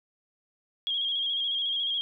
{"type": "tone with vibrato", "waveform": "sine", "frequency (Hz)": 3269, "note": "G#7", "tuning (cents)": -28, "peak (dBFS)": -26, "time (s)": [0.87, 2.01], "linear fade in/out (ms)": 0, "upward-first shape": "square", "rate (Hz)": 14, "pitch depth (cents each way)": 32, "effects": []}